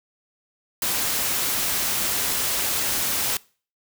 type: noise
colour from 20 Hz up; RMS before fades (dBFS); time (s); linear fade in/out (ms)
white; -24; 0.82-3.37; 2
effects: noise-tail reverb RT60 0.4 s tail -23 dB re dry